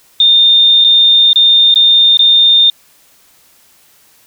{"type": "tone with dropouts", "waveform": "sine", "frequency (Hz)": 3629, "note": "A#7", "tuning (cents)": -47, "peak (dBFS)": -4, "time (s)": [0.2, 2.7], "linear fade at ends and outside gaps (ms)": 2, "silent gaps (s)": [[0.842, 0.846], [1.331, 1.358], [1.742, 1.758], [2.172, 2.192]], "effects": ["white hiss -48 dBFS RMS until 4.26 s"]}